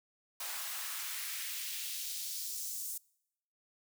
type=noise with high-pass filter sweep; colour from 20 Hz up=white; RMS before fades=-40 dBFS; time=0.4-2.98 s; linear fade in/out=5 ms; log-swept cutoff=780 to 8100 Hz; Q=1.3; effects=noise-tail reverb RT60 0.8 s tail -25 dB re dry